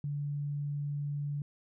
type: tone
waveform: sine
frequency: 144.6 Hz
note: D3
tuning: 27 cents flat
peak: -32 dBFS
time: 0.04-1.42 s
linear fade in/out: 2 ms
effects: none